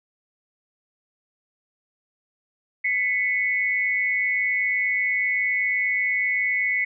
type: tone pair together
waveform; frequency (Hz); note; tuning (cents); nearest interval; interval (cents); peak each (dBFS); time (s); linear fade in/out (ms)
sine; 2001 / 2206; B6 / C#7; +22 / -9; major second; 169; -23; 2.84-6.85; 10
effects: none